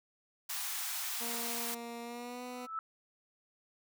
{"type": "high-pass noise", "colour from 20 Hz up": "white", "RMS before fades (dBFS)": -38, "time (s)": [0.49, 1.75], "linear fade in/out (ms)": 10, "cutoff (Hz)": 700, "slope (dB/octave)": 96}
{"type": "tone with pitch glide", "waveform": "15% pulse", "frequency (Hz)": [234.8, 248.5], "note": ["A#3", "B3"], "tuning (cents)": [13, 11], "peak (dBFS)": -35, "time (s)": [1.2, 2.67], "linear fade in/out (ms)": 20, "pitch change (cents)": 98, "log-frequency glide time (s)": [2.02, 2.43]}
{"type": "tone with exponential growth", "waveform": "sine", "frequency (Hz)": 1312, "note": "E6", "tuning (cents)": -9, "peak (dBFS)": -32, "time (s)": [2.44, 2.79], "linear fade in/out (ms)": 1, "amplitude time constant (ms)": 74}
{"effects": []}